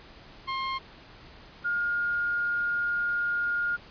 sawtooth / sine tone pair in turn, 1064 / 1420.3 Hz, C6 / F6, +29 / +29 cents, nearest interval perfect fourth, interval 500 cents, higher second, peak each -25 dBFS, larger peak neither, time 0.47-0.79 / 1.64-3.77 s, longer second, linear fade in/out 20 ms, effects pink hiss -50 dBFS RMS until 3.9 s + resampled to 11025 Hz

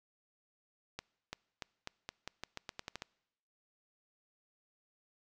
accelerating click train, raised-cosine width 0.2 ms, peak -23 dBFS, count 13, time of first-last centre 0.99-3.021 s, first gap 340 ms, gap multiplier 0.86, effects noise-tail reverb RT60 0.9 s tail -25 dB re dry

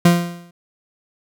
40% pulse tone with exponential decay, 173.1 Hz, F3, 15 cents flat, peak -6 dBFS, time 0.05-0.51 s, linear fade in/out 5 ms, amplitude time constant 100 ms, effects none

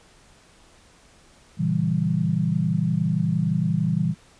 sine chord, A# diminished seventh, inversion none, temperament equal, 116.54 / 138.59 / 164.81 / 196 Hz, A#2 / C#3 / E3 / G3, 0 / 0 / 0 / 0 cents, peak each -28 / -28 / -22 / -26 dBFS, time 1.57-4.15 s, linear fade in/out 50 ms, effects pink hiss -54 dBFS RMS until 4.39 s + resampled to 22050 Hz

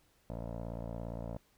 15% pulse tone with low-pass filter, 57.4 Hz, A#1, 26 cents flat, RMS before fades -41 dBFS, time 0.3-1.37 s, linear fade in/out 0 ms, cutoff 690 Hz, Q 2.5, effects pink hiss -70 dBFS RMS until 1.57 s

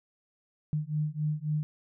sine beating tone pair, 150 / 153.7 Hz, D3 / D#3, +37 / -21 cents, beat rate 3.7 Hz, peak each -31 dBFS, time 0.73-1.63 s, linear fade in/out 0 ms, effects none

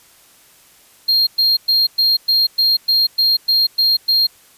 triangle tone bursts, 4219 Hz, C8, 14 cents sharp, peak -10 dBFS, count 11, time 1.08-4.27 s, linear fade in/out 10 ms, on 190 ms, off 110 ms, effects white hiss -49 dBFS RMS until 4.57 s + resampled to 32000 Hz

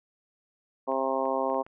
harmonic tone, 133.3 Hz, C3, 33 cents sharp, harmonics 2 / 3 / 4 / 5 / 6 / 7 / 8, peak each -35 / -34 / -30 / -32 / -34 / -33 / -34 dBFS, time 0.87-1.63 s, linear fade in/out 20 ms
clicks, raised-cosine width 0.5 ms, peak -36 dBFS, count 5, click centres 0.919 / 1.255 / 1.5 / 1.545 / 1.665 s
effects none

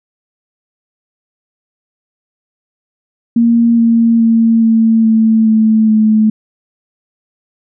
sine tone with pitch steps, 233.1 / 230.3 / 227.5 / 224.8 / 222.1 / 219.4 / 216.7 Hz, A#3 / A#3 / A#3 / A3 / A3 / A3 / A3, 0 / -21 / -42 / +37 / +16 / -5 / -26 cents, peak -6 dBFS, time 3.36-6.3 s, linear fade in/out 5 ms, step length 420 ms, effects none

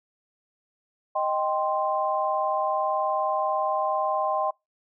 sine chord, C minor, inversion first, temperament equal, 622.3 / 784 / 1046.5 Hz, Eb5 / G5 / C6, 0 / 0 / 0 cents, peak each -27 dBFS, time 1.15-4.51 s, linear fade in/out 10 ms, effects noise-tail reverb RT60 0.2 s tail -25 dB re dry

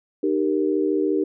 sine chord, Eb major, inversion none, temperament equal with one note detuned, 306.3 / 392 / 466.2 Hz, Eb4 / G4 / Bb4, -27 / 0 / 0 cents, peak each -22 / -22 / -26 dBFS, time 0.23-1.24 s, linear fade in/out 5 ms, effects none

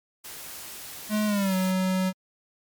white noise, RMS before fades -40 dBFS, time 0.24-1.72 s, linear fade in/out 10 ms
square tone with pitch glide, 212.1 to 186.79 Hz, G#3 to F#3, +37 to +17 cents, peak -23 dBFS, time 1.09-2.13 s, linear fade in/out 50 ms, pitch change -220 cents, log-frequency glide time 1.26-1.55 s
effects MP3 96 kbps

